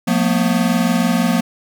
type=tone cluster; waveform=square; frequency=178.4 / 224.4 / 244.7 Hz; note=F3 / A3 / B3; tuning=+37 / +34 / -16 cents; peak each=-19 dBFS; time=0.07-1.41 s; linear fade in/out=10 ms; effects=none